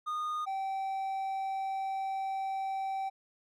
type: tone pair in turn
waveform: triangle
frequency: 1228 / 773.6 Hz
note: D#6 / G5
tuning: -23 / -23 cents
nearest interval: minor sixth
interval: 800 cents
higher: first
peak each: -30 / -30 dBFS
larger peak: neither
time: 0.06-0.46 / 0.46-3.1 s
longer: second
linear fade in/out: 20 ms
effects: none